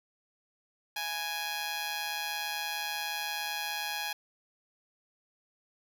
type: tone with amplitude modulation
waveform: 10% pulse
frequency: 830.6 Hz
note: G#5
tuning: in tune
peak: -22 dBFS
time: 0.96-4.13 s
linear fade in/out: 5 ms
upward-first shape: sine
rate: 157 Hz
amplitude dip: 60%
effects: none